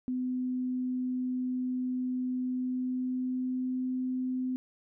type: tone with pitch glide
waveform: sine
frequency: 253.2 to 255.6 Hz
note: B3 to C4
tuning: +43 to -40 cents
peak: -29 dBFS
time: 0.08-4.56 s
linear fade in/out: 0 ms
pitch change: +17 cents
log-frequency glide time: 2.43-3.87 s
effects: none